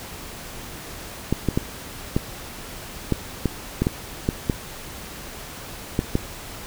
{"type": "clicks", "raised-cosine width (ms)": 3, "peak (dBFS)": -6, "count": 12, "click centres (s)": [1.326, 1.487, 1.575, 2.165, 3.123, 3.457, 3.82, 3.869, 4.289, 4.498, 5.991, 6.154], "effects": ["pink hiss -37 dBFS RMS until 6.66 s"]}